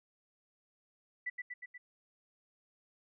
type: tone with echo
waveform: sine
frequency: 1975.5 Hz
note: B6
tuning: in tune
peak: -34 dBFS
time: 1.26-1.3 s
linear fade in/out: 10 ms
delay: 120 ms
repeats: 4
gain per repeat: -3 dB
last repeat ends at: 1.78 s
effects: none